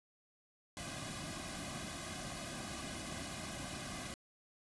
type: noise with comb filter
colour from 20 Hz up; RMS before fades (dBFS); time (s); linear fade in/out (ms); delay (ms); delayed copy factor
pink; -44; 0.77-4.14; 0; 2.2; -0.9
effects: resampled to 24000 Hz